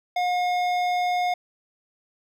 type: tone with hard clipping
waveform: sine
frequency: 718 Hz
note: F5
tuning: 48 cents sharp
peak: -23 dBFS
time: 0.16-1.34 s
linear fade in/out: 5 ms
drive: 12 dB
effects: none